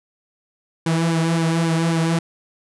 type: tone with flanger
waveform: sawtooth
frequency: 164.81 Hz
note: E3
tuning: in tune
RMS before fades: -19 dBFS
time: 0.86-2.19 s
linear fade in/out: 5 ms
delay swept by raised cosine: 1.5 to 4.6 ms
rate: 3.7 Hz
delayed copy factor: -0.65
effects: resampled to 24000 Hz